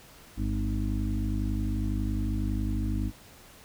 harmonic tone with a mistuned harmonic, 51.91 Hz, G#1, in tune, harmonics 1 / 2 / 4 / 5 / 6, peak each -29 / -32 / -35 / -36 / -37 dBFS, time 0.36-3.12 s, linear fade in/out 50 ms, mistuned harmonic 2, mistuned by -31 cents, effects pink hiss -52 dBFS RMS until 3.64 s

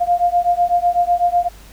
sine beating tone pair, 698.5 / 706.5 Hz, F5 / F5, 0 / +20 cents, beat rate 8 Hz, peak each -16 dBFS, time 0-1.49 s, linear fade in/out 20 ms, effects added 50 Hz sine -41 dBFS peak until 1.72 s + pink hiss -45 dBFS RMS until 1.72 s

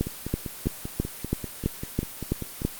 two click trains, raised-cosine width 3 ms, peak -18 / -10 dBFS, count 14 / 9, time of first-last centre 0.07-2.619 / 0.01-2.65 s, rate 5.1 / 3.03 Hz, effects white hiss -40 dBFS RMS until 2.79 s + Opus 24 kbps

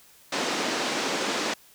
pink band-pass noise, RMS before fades -28 dBFS, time 0.32-1.54 s, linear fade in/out 5 ms, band 230 to 6900 Hz, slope 24 dB/octave, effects white hiss -55 dBFS RMS until 1.74 s

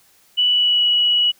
sine tone with pitch glide, 2960 to 2929 Hz, F#7 to F#7, 0 to -18 cents, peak -13 dBFS, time 0.37-1.32 s, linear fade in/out 20 ms, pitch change -18 cents, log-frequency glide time 0.48-0.85 s, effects white hiss -55 dBFS RMS until 1.39 s

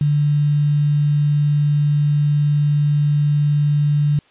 sine tone with quantisation, 146.83 Hz, D3, in tune, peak -13 dBFS, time 0.01-4.19 s, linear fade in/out 2 ms, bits 6, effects white hiss -54 dBFS RMS until 4.3 s + resampled to 8000 Hz

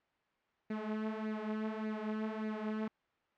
sawtooth tone with flanger, 216.4 Hz, A3, 29 cents flat, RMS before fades -38 dBFS, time 0.7-2.88 s, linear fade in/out 5 ms, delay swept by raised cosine 0.45 to 5.35 ms, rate 1.7 Hz, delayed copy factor +0.65, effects white hiss -75 dBFS RMS until 3.37 s + low-pass 2000 Hz 12 dB/octave

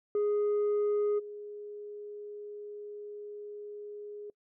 sine tone with level steps, 414.9 Hz, G#4, 2 cents flat, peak -23 / -40 dBFS, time 0.15-4.3 s, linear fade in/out 2 ms, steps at 1.18 s, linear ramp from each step 20 ms, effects noise-tail reverb RT60 0.1 s tail -24 dB re dry + tanh soft clip ceiling -25 dBFS

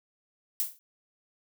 violet noise with exponential decay, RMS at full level -25 dBFS, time 0.6-0.79 s, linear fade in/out 0 ms, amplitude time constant 41 ms, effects none

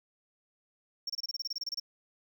triangle tone bursts, 5500 Hz, F8, 27 cents flat, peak -31 dBFS, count 14, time 1.07-1.799 s, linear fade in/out 5 ms, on 27 ms, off 27 ms, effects none

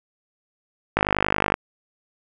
click train, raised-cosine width 0.5 ms, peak -3 dBFS, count 30, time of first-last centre 0.97-1.541 s, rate 50.8 Hz, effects none

